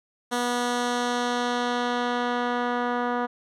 10% pulse tone with low-pass filter sweep, 243.4 Hz, B3, 25 cents flat, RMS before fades -26 dBFS, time 0.31-3.27 s, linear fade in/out 20 ms, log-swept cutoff 11000 to 1500 Hz, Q 0.87, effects none

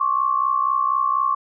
sine tone pair together, 1077.9 / 1142 Hz, C#6 / D6, -49 / -49 cents, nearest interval minor second, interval 100 cents, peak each -20 dBFS, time 0-1.35 s, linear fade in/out 10 ms, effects none

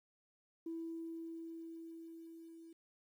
sine tone with level ramp, 329.6 Hz, E4, in tune, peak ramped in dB -39 to -53 dBFS, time 0.66-2.73 s, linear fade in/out 5 ms, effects tanh soft clip ceiling -35 dBFS + 12-bit

